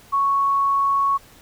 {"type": "tone", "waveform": "sine", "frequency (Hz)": 1108.7, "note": "C#6", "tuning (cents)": 0, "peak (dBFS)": -16, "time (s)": [0.12, 1.18], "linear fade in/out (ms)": 20, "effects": ["pink hiss -49 dBFS RMS until 1.41 s"]}